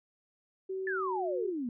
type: tone with pitch glide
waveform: sine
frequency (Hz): 380 to 365.8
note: F#4 to F#4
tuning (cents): +46 to -20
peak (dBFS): -33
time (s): 0.69-1.5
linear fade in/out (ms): 10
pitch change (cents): -66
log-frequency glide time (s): 1.02-1.28
type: exponential sweep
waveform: sine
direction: down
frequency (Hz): 1790 to 227.6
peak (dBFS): -32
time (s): 0.87-1.69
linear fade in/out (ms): 2
effects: none